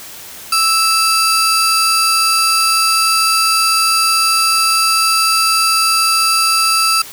30% pulse tone pair together, 1318.5 / 4741 Hz, E6 / D8, 0 / +16 cents, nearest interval octave + minor seventh, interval 2216 cents, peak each -11 dBFS, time 0.52-7.02 s, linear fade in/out 5 ms, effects white hiss -33 dBFS RMS until 7.12 s

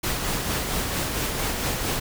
pink noise with tremolo, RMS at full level -25 dBFS, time 0.03-2 s, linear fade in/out 10 ms, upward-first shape sine, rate 4.4 Hz, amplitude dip 35%, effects none

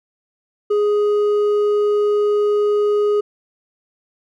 sine tone with hard clipping, 415.3 Hz, G#4, in tune, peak -15 dBFS, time 0.7-3.21 s, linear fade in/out 10 ms, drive 4 dB, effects none

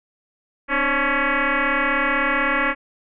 sine tone with frequency modulation, 297 Hz, D4, 20 cents sharp, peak -17 dBFS, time 0.68-2.75 s, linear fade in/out 50 ms, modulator 279 Hz, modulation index 7.6, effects none

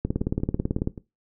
two click trains, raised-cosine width 3 ms, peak -11 / -23 dBFS, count 16 / 5, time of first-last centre 0.05-0.874 / 0.21-0.978 s, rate 18.2 / 5.21 Hz, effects noise-tail reverb RT60 0.2 s tail -17 dB re dry

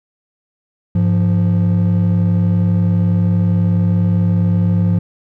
triangle tone pair together, 102.11 / 174.3 Hz, G#2 / F3, -29 / -3 cents, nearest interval major sixth, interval 926 cents, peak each -11 dBFS, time 0.95-4.99 s, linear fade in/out 5 ms, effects tanh soft clip ceiling -5 dBFS

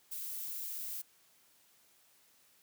violet noise, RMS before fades -41 dBFS, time 0.11-1.02 s, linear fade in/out 10 ms, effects white hiss -67 dBFS RMS until 2.62 s + high-pass 80 Hz 12 dB/octave

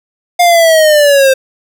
square linear sweep, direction down, 710 to 523.3 Hz, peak -5 dBFS, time 0.39-1.34 s, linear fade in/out 10 ms, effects none

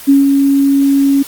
sine tone with ADSR envelope, 277.2 Hz, C#4, in tune, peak -3 dBFS, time 0.07-1.23 s, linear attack 23 ms, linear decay 160 ms, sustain -4 dB, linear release 11 ms, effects white hiss -31 dBFS RMS until 1.27 s + Opus 24 kbps

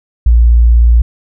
sine tone, 58.27 Hz, A#1, in tune, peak -3 dBFS, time 0.26-1.02 s, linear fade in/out 5 ms, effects none

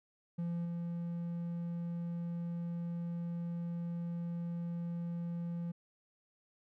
triangle tone with level steps, 171 Hz, F3, 36 cents flat, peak -32 / -34 dBFS, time 0.38-5.72 s, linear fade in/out 10 ms, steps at 0.65 s, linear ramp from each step 2 ms, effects none

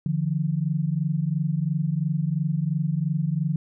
sine tone pair together, 147.78 / 170.7 Hz, D3 / F3, +11 / -39 cents, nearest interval major second, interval 250 cents, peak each -24 / -25 dBFS, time 0.06-3.56 s, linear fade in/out 2 ms, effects none

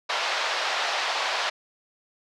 pink band-pass noise, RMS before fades -27 dBFS, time 0.09-1.5 s, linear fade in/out 10 ms, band 630 to 5000 Hz, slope 24 dB/octave, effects none

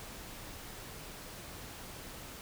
silence, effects pink hiss -47 dBFS RMS until 2.41 s

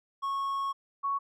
triangle / sine tone pair in turn, 1100 / 1112.1 Hz, C#6 / C#6, -14 / +5 cents, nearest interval unison, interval 19 cents, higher second, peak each -27 dBFS, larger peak neither, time 0.22-0.73 / 1.03-1.19 s, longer first, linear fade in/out 20 ms, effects none

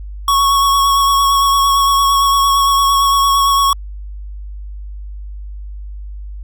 square tone with vibrato, 1109 Hz, C#6, in tune, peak -10 dBFS, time 0.28-3.73 s, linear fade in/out 2 ms, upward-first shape sine, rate 8.8 Hz, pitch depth 19 cents each way, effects added 50 Hz sine -25 dBFS peak until 6.43 s + MP3 96 kbps

